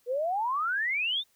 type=exponential sweep; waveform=sine; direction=up; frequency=471 to 3713 Hz; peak=-26 dBFS; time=0.06-1.24 s; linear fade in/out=50 ms; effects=white hiss -68 dBFS RMS until 1.35 s

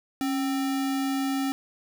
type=tone with sample-and-hold; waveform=sine; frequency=273.2 Hz; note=C#4; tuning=25 cents flat; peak=-24 dBFS; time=0.21-1.52 s; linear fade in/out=0 ms; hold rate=1050 Hz; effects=none

